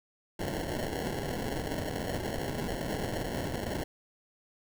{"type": "noise with sample-and-hold", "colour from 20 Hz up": "blue", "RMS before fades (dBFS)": -34, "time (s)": [0.39, 3.84], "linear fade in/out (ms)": 5, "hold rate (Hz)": 1225, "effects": []}